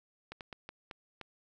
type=slowing click train; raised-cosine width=0.3 ms; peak=-27 dBFS; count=6; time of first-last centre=0.32-1.213 s; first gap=88 ms; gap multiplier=1.36; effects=none